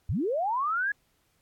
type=linear sweep; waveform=sine; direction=up; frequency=61.5 to 1700 Hz; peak=-25 dBFS; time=0.09-0.92 s; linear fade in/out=5 ms; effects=pink hiss -70 dBFS RMS until 1.41 s + AAC 64 kbps